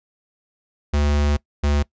square tone pair in turn, 73 / 72.58 Hz, D2 / D2, -10 / -20 cents, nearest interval unison, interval 10 cents, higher first, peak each -17 dBFS, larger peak neither, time 0.93-1.37 / 1.63-1.83 s, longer first, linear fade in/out 10 ms, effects noise-tail reverb RT60 0.1 s tail -22 dB re dry + resampled to 16000 Hz

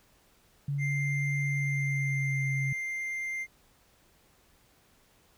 sine tone with pitch glide, 141.7 to 136.16 Hz, C#3 to C#3, +38 to -31 cents, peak -28 dBFS, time 0.68-2.73 s, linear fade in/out 5 ms, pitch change -69 cents, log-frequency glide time 1.43-2.41 s
triangle tone, 2097 Hz, C7, 3 cents sharp, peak -30 dBFS, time 0.78-3.47 s, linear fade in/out 50 ms
effects pink hiss -64 dBFS RMS until 5.37 s

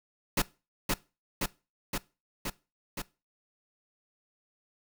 pink noise with echo, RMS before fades -26 dBFS, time 0.37-0.42 s, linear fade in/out 5 ms, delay 520 ms, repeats 5, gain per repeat -2 dB, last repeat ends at 3.02 s, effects noise-tail reverb RT60 0.3 s tail -21 dB re dry

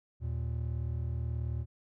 triangle tone pair together, 77.9 / 116.54 Hz, D#2 / A#2, +3 / 0 cents, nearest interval perfect fifth, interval 697 cents, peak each -32 / -33 dBFS, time 0.2-1.66 s, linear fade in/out 50 ms, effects none

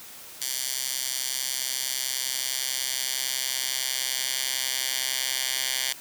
10% pulse tone with high-pass filter sweep, 130.81 Hz, C3, in tune, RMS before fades -29 dBFS, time 0.41-5.93 s, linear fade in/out 5 ms, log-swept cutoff 5000 to 3100 Hz, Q 0.88, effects white hiss -44 dBFS RMS until 6 s + high-pass 80 Hz 12 dB/octave

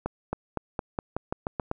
accelerating click train, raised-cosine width 1 ms, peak -14 dBFS, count 10, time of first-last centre 0.06-1.714 s, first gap 270 ms, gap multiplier 0.9, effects none

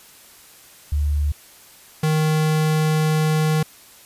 sine / square tone pair in turn, 73.42 / 155.57 Hz, D2 / D#3, 0 / 0 cents, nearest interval octave + minor second, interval 1300 cents, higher second, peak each -17 dBFS, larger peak neither, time 0.92-1.32 / 2.03-3.63 s, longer second, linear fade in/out 5 ms, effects white hiss -47 dBFS RMS until 4.05 s + resampled to 32000 Hz

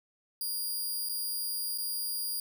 10% pulse tone with dropouts, 4823 Hz, D8, 45 cents sharp, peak -25 dBFS, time 0.41-2.4 s, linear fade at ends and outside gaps 2 ms, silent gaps 1.089-1.094 / 1.777-1.783 s, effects none

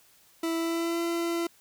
40% pulse tone with pitch glide, 329.6 to 338.3 Hz, E4 to E4, 0 to +45 cents, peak -26 dBFS, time 0.43-1.47 s, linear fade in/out 5 ms, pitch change +45 cents, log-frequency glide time 0.55-1.02 s, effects white hiss -60 dBFS RMS until 1.6 s

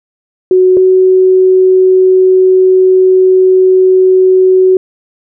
sine tone pair in turn, 370 / 373.4 Hz, F#4 / F#4, 0 / +16 cents, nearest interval unison, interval 16 cents, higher second, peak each -3 dBFS, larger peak neither, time 0.51-0.77 / 0.77-4.77 s, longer second, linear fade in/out 2 ms, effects none

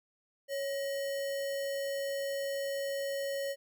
sine tone with sample-and-hold, 554.4 Hz, C#5, in tune, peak -32 dBFS, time 0.48-3.56 s, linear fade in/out 50 ms, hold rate 2450 Hz, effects none

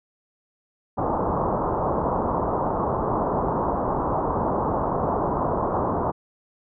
white low-pass noise, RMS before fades -24 dBFS, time 0.97-6.12 s, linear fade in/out 20 ms, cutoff 1100 Hz, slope 48 dB/octave, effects none

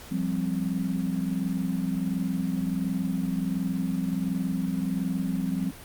sine chord, F suspended second, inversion none, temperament equal, 174.61 / 196 / 261.6 Hz, F3 / G3 / C4, 0 / 0 / 0 cents, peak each -29 / -29 / -30 dBFS, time 0.11-5.71 s, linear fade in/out 10 ms, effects pink hiss -45 dBFS RMS until 5.84 s + Opus 48 kbps

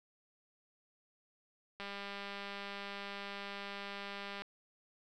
click train, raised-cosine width 0.3 ms, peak -28 dBFS, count 525, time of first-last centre 1.8-4.42 s, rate 200 Hz, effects none

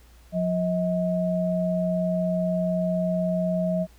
sine tone pair together, 178.4 / 635.7 Hz, F3 / D#5, +37 / +37 cents, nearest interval octave + minor seventh, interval 2200 cents, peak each -24 / -25 dBFS, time 0.32-3.87 s, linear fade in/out 50 ms, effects added 59 Hz sine -50 dBFS peak until 3.98 s + pink hiss -58 dBFS RMS until 3.98 s

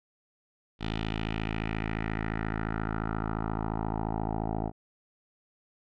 10% pulse tone with low-pass filter sweep, 54.3 Hz, A1, 22 cents flat, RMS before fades -32 dBFS, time 0.79-4.72 s, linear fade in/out 50 ms, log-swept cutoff 3500 to 690 Hz, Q 2.7, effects none

